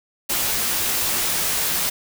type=noise with comb filter; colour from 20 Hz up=white; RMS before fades=-22 dBFS; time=0.29-1.9 s; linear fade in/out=10 ms; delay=15 ms; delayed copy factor=-0.55; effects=none